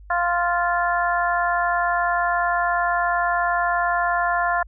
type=harmonic tone; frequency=348.6 Hz; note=F4; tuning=3 cents flat; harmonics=2 / 3 / 4 / 5; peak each=-22 / -24 / -25 / -26 dBFS; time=0.1-4.63 s; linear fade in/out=5 ms; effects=added 50 Hz sine -41 dBFS peak until 4.67 s